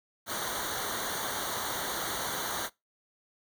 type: noise with comb filter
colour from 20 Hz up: pink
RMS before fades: -34 dBFS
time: 0.26-2.7 s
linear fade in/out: 50 ms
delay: 0.39 ms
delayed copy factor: -0.9
effects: noise-tail reverb RT60 0.2 s tail -22 dB re dry